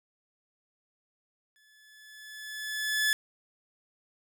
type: tone with exponential growth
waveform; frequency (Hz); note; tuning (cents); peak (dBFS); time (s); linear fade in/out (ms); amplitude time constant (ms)
sawtooth; 1723; A6; -37; -19; 1.56-3.13; 0; 340
effects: none